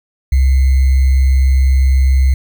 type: tone with sample-and-hold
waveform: sine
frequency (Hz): 66.1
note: C2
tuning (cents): +18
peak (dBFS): -7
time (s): 0.32-2.34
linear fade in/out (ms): 5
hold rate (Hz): 2100
effects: none